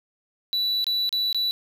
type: tone with dropouts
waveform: triangle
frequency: 3951 Hz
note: B7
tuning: in tune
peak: -20 dBFS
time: 0.53-1.51 s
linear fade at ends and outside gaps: 0 ms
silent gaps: 0.843-0.867 / 1.092-1.127 / 1.328-1.346 s
effects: none